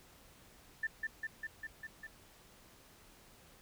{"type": "tone with echo", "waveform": "sine", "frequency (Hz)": 1776, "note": "A6", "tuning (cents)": 16, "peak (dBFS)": -32, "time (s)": [0.83, 0.87], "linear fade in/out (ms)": 5, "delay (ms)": 200, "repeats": 6, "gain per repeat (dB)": -2, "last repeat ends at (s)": 2.07, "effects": ["pink hiss -61 dBFS RMS until 3.61 s"]}